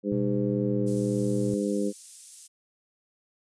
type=harmonic tone; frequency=101.9 Hz; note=G#2; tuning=32 cents flat; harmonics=2 / 3 / 4 / 5; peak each=-28 / -30 / -31 / -32 dBFS; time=0.03-1.93 s; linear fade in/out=50 ms
type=tone with pitch glide; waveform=triangle; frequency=125.6 to 122.31 Hz; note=B2 to B2; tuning=+30 to -16 cents; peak=-28 dBFS; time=0.12-1.54 s; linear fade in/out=0 ms; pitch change=-46 cents; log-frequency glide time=0.51-0.87 s
type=high-pass noise; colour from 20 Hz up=white; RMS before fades=-42 dBFS; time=0.86-2.48 s; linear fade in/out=20 ms; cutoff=7500 Hz; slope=12 dB/octave
effects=resampled to 22050 Hz